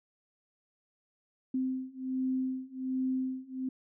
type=beating tone pair; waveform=sine; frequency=259 / 260.3 Hz; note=C4 / C4; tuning=-17 / -9 cents; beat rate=1.3 Hz; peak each=-34 / -33 dBFS; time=1.54-3.69 s; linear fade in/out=5 ms; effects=none